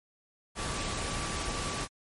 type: tone in noise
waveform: sine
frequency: 1156 Hz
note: D6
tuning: 28 cents flat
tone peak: -41 dBFS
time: 0.55-1.88 s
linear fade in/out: 50 ms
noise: pink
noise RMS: -34 dBFS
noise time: 0.55-1.88 s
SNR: -10 dB
effects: MP3 48 kbps